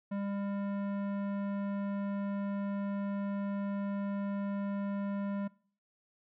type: tone with tanh clipping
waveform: sine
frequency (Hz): 200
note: G3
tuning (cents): +35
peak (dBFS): -35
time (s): 0.11-5.48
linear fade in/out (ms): 10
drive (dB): 16
effects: noise-tail reverb RT60 0.5 s tail -22 dB re dry